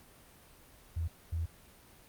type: tone bursts at uneven times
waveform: sine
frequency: 82.41 Hz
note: E2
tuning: in tune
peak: -31 dBFS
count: 2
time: 0.96-1.08 / 1.32-1.46 s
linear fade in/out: 10 ms
effects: pink hiss -58 dBFS RMS until 2.08 s + Opus 32 kbps